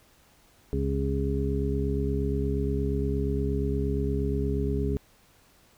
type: harmonic tone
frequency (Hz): 68.5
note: C#2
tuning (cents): -20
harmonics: 1 / 2 / 3 / 4 / 6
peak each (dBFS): -28 / -31 / -34 / -33 / -31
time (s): 0.73-4.97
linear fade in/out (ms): 0
effects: pink hiss -60 dBFS RMS until 5.77 s